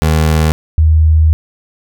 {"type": "tone pair in turn", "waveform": ["25% pulse", "sine"], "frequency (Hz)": [78.4, 78.82], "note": ["D#2", "D#2"], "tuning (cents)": [14, 23], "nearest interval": "unison", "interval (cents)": 9, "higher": "second", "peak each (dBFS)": -5, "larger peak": "neither", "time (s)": [[0.02, 0.52], [0.78, 1.33]], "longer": "second", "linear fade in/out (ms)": 0, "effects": []}